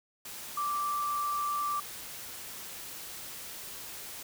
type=tone in noise; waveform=sine; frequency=1171 Hz; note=D6; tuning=5 cents flat; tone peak=-29 dBFS; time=0.57-1.8 s; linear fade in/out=5 ms; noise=white; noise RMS=-43 dBFS; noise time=0.25-4.23 s; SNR=+11 dB; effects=none